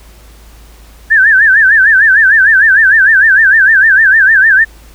sine tone with vibrato, 1661.2 Hz, G#6, in tune, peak -3 dBFS, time 1.1-4.65 s, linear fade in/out 20 ms, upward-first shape sine, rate 6.6 Hz, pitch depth 160 cents each way, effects added 54 Hz sine -35 dBFS peak until 4.94 s + pink hiss -42 dBFS RMS until 4.94 s

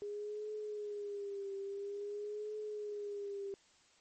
sine tone with vibrato, 409.6 Hz, G#4, 24 cents flat, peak -39 dBFS, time 0.02-3.54 s, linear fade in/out 0 ms, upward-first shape triangle, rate 0.49 Hz, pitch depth 74 cents each way, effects white hiss -67 dBFS RMS until 4 s + MP3 32 kbps

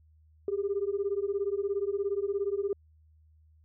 sine beating tone pair, 392 / 409 Hz, G4 / G#4, 0 / -26 cents, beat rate 17 Hz, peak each -30 dBFS, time 0.48-2.73 s, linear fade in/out 2 ms, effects tanh soft clip ceiling -21 dBFS + added 78 Hz sine -58 dBFS peak until 3.64 s

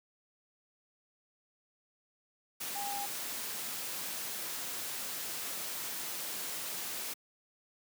sine tone in noise, 808 Hz, G#5, 48 cents flat, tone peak -37 dBFS, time 2.75-3.06 s, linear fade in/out 10 ms, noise white, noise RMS -39 dBFS, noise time 2.6-7.14 s, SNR -1 dB, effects high-pass 150 Hz 12 dB/octave

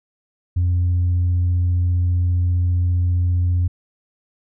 sine tone, 88.5 Hz, F2, 23 cents sharp, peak -13 dBFS, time 0.56-3.68 s, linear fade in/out 10 ms, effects tanh soft clip ceiling -13 dBFS

